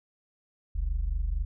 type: tone pair together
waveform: sine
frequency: 41.21 / 65.41 Hz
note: E1 / C2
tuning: 0 / 0 cents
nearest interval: minor sixth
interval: 800 cents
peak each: -26 / -29 dBFS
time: 0.75-1.45 s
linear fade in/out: 10 ms
effects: tanh soft clip ceiling -22 dBFS